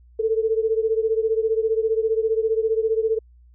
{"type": "beating tone pair", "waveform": "sine", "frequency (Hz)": [440, 455], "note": ["A4", "A#4"], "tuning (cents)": [0, -42], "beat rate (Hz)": 15, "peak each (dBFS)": [-20, -23], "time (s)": [0.19, 3.19], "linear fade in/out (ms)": 10, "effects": ["added 60 Hz sine -48 dBFS peak until 3.54 s"]}